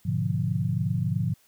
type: chord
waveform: sine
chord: G# diminished seventh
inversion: none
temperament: equal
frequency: 103.83 / 123.47 / 146.83 / 174.61 Hz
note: G#2 / B2 / D3 / F3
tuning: 0 / 0 / 0 / 0 cents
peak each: -29 dBFS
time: 0.05-1.34 s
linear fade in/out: 10 ms
effects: white hiss -62 dBFS RMS until 1.47 s